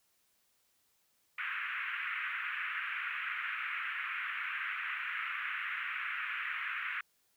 pink band-pass noise, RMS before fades -38 dBFS, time 1.38-7.01 s, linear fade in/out 5 ms, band 1300 to 2600 Hz, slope 48 dB/octave, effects white hiss -74 dBFS RMS until 7.36 s

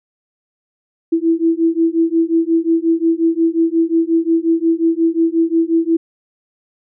sine beating tone pair, 327.1 / 332.7 Hz, E4 / E4, -13 / +16 cents, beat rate 5.6 Hz, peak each -15 dBFS, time 1.12-5.97 s, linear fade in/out 10 ms, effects none

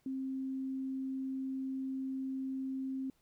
sine tone, 265.1 Hz, C4, 23 cents sharp, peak -35 dBFS, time 0.06-3.1 s, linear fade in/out 2 ms, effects pink hiss -74 dBFS RMS until 3.21 s

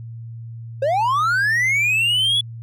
triangle linear sweep, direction up, 517 to 3430 Hz, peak -14 dBFS, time 0.82-2.41 s, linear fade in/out 5 ms, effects added 115 Hz sine -31 dBFS peak until 2.62 s

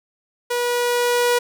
sawtooth tone with level ramp, 484.5 Hz, B4, 33 cents flat, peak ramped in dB -16 to -11 dBFS, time 0.5-1.39 s, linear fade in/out 10 ms, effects none

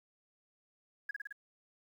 sine tone with echo, 1661.2 Hz, G#6, in tune, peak -33 dBFS, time 1.09-1.11 s, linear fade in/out 5 ms, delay 54 ms, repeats 4, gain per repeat -2 dB, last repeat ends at 1.326 s, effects tanh soft clip ceiling -31 dBFS + 11-bit

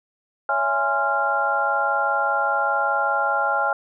sine tone cluster, 560 / 665 / 826 / 1047 / 1387 Hz, C#5 / E5 / G#5 / C6 / F6, +18 / +15 / -10 / +1 / -12 cents, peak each -28 / -28 / -23 / -30 / -22 dBFS, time 0.49-3.73 s, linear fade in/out 2 ms, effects none

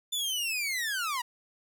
sawtooth linear sweep, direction down, 3549 to 930 Hz, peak -26 dBFS, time 0.12-1.22 s, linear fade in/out 10 ms, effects none

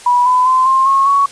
sine tone with pitch steps, 978 / 1004.3 / 1031.4 / 1059.1 / 1087.7 / 1117 Hz, B5 / B5 / C6 / C6 / C#6 / C#6, -17 / +29 / -25 / +21 / -33 / +13 cents, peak -8 dBFS, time 0.06-1.26 s, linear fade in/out 5 ms, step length 200 ms, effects white hiss -36 dBFS RMS until 1.31 s + resampled to 22050 Hz

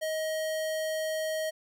square tone, 630 Hz, D#5, 21 cents sharp, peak -30 dBFS, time 0.01-1.51 s, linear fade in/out 20 ms, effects none

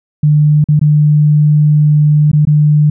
sine tone with dropouts, 149.9 Hz, D3, 36 cents sharp, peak -5 dBFS, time 0.23-2.9 s, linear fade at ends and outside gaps 5 ms, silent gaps 0.642-0.686 / 0.794-0.813 / 2.316-2.331 / 2.452-2.471 s, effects none

